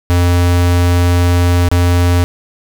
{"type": "tone with dropouts", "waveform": "square", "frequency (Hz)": 87.9, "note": "F2", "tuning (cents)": 12, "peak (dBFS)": -9, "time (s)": [0.1, 2.24], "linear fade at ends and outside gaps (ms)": 0, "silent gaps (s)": [1.687, 1.715], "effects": []}